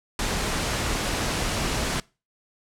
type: noise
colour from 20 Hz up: pink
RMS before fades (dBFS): -26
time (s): 0.19-2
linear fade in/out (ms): 2
effects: noise-tail reverb RT60 0.3 s tail -23 dB re dry + low-pass 9000 Hz 12 dB/octave